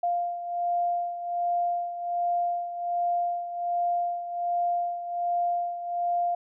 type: beating tone pair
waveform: sine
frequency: 698.5 / 699.8 Hz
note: F5 / F5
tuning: 0 / +3 cents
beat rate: 1.3 Hz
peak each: -26 / -32 dBFS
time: 0.03-6.35 s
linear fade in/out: 5 ms
effects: none